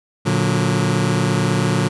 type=chord; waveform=sawtooth; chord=Bb augmented; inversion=none; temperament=just; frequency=116.54 / 145.68 / 182.1 Hz; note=Bb2 / D3 / F#3; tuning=0 / -14 / -27 cents; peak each=-16 dBFS; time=0.25-1.89 s; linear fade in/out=20 ms; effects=resampled to 24000 Hz